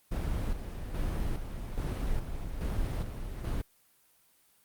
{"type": "noise with tremolo", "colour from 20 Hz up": "brown", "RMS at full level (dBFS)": -31, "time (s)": [0.11, 3.62], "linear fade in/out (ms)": 10, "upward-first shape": "square", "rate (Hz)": 1.2, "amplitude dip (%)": 50, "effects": ["white hiss -66 dBFS RMS until 4.64 s", "Opus 32 kbps"]}